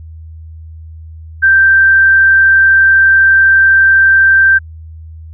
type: tone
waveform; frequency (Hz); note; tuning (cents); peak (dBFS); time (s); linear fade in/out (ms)
sine; 1568; G6; 0; -4; 1.42-4.59; 20
effects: added 80 Hz sine -28 dBFS peak until 5.33 s